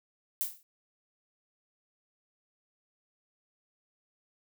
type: noise with exponential decay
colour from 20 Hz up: violet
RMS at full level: -28 dBFS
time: 0.41-0.63 s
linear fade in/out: 0 ms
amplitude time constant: 47 ms
effects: none